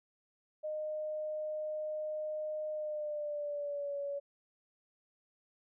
sine tone with pitch glide, 614 to 566.3 Hz, D#5 to C#5, -23 to +37 cents, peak -35 dBFS, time 0.63-4.2 s, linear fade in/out 20 ms, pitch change -140 cents, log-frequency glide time 2.71-3.97 s, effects none

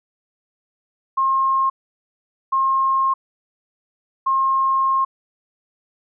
sine tone bursts at uneven times, 1070 Hz, C6, 38 cents sharp, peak -15 dBFS, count 3, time 1.17-1.7 / 2.52-3.14 / 4.26-5.05 s, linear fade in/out 10 ms, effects none

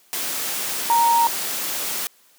sine tone in noise, 932.3 Hz, A#5, in tune, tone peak -14 dBFS, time 0.9-1.27 s, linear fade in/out 0 ms, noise white, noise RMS -26 dBFS, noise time 0.13-2.07 s, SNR +9 dB, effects white hiss -56 dBFS RMS until 2.38 s + high-pass 200 Hz 12 dB/octave

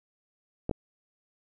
clicks, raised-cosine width 2 ms, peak -16 dBFS, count 2, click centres 0.694 / 0.712 s, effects none

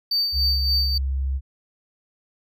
triangle tone with tremolo, 4600 Hz, D8, 37 cents flat, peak -17 dBFS, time 0.11-0.98 s, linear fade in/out 5 ms, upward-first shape sine, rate 3.5 Hz, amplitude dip 50%
sine tone, 67 Hz, C2, 42 cents sharp, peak -21 dBFS, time 0.32-1.41 s, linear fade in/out 50 ms
effects none

